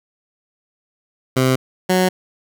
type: tone pair in turn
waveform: 15% pulse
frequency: 130 / 184.43 Hz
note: C3 / F#3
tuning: -11 / -5 cents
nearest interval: tritone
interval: 606 cents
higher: second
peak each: -7 dBFS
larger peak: neither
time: 1.36-1.56 / 1.89-2.09 s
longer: neither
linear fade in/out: 10 ms
effects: none